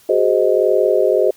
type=chord; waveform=sine; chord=Ab dominant seventh; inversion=third; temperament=just; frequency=373.8 / 415.3 / 519.1 / 623 Hz; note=Gb4 / Ab4 / C5 / Eb5; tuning=+18 / 0 / -14 / +2 cents; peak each=-17 dBFS; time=0.09-1.31 s; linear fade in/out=5 ms; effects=white hiss -50 dBFS RMS until 1.36 s